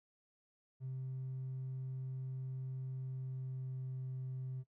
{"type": "tone with pitch glide", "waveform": "triangle", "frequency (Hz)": [130.81, 129.91], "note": ["C3", "C3"], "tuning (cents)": [0, -12], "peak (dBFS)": -36, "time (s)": [0.8, 4.64], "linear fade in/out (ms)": 50, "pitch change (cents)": -12, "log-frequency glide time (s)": [2.92, 4.1], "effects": ["noise-tail reverb RT60 0.1 s tail -18 dB re dry", "tanh soft clip ceiling -37 dBFS"]}